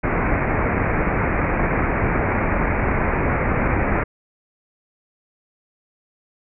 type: low-pass noise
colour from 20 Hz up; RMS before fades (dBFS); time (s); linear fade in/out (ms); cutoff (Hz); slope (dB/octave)
pink; -20; 0.03-4.04; 10; 2400; 96
effects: none